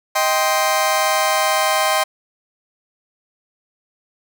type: chord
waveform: sawtooth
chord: C minor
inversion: first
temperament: just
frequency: 627.9 / 784.9 / 1046.5 Hz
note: Eb5 / G5 / C6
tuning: +16 / +2 / 0 cents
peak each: -16 dBFS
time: 0.15-2.04 s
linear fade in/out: 10 ms
effects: none